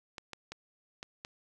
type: clicks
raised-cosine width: 0.2 ms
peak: -24 dBFS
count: 5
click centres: 0.182 / 0.333 / 0.52 / 1.029 / 1.249 s
effects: none